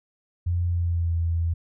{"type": "tone with pitch glide", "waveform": "sine", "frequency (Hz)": [87.31, 83.7], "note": ["F2", "E2"], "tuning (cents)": [0, 27], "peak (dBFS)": -21, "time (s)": [0.46, 1.54], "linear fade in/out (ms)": 10, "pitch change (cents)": -73, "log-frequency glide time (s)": [0.66, 1.16], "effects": []}